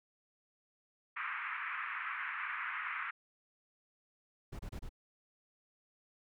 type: band-pass noise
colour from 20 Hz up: pink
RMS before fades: -40 dBFS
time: 1.16-3.11 s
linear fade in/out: 10 ms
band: 1100 to 2400 Hz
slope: 48 dB/octave
type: noise bursts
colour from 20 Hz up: brown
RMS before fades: -43 dBFS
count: 4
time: 4.52-4.893 s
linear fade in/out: 10 ms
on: 73 ms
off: 27 ms
effects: none